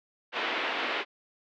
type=band-pass noise; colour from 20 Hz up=white; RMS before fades=-31 dBFS; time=0.32-1.05 s; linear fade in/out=50 ms; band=290 to 3100 Hz; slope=24 dB/octave; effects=low-pass 5000 Hz 12 dB/octave